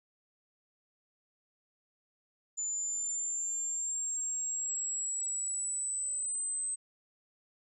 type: linear sweep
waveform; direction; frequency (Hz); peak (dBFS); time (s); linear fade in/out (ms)
sine; up; 7040 to 8230; -32; 2.57-6.76; 20
effects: none